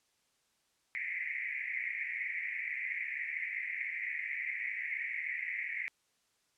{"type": "band-pass noise", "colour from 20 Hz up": "pink", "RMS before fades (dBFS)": -38, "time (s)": [0.95, 5.88], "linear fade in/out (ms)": 0, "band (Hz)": [1900, 2300], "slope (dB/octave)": 96, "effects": ["white hiss -75 dBFS RMS until 6.57 s", "low-pass 9000 Hz 12 dB/octave"]}